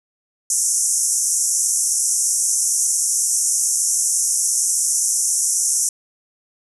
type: band-pass noise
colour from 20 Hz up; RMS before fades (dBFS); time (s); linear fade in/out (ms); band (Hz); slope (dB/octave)
pink; -19; 0.5-5.89; 2; 5700 to 11000; 96
effects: none